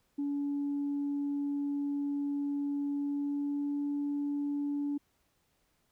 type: tone with pitch glide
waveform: sine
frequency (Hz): 284.9 to 287.4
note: C#4 to D4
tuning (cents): +48 to -37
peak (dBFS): -29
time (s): 0.18-4.98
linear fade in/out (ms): 10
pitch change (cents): +15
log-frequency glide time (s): 2.93-3.84
effects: tanh soft clip ceiling -27 dBFS + pink hiss -74 dBFS RMS until 5.91 s